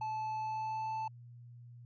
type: tone with pitch glide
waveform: triangle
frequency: 870 to 879.1 Hz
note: A5 to A5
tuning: -20 to -2 cents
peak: -33 dBFS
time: 0.01-1.08 s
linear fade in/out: 5 ms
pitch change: +18 cents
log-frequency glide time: 0.39-0.94 s
effects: added 120 Hz sine -50 dBFS peak until 1.85 s + resampled to 16000 Hz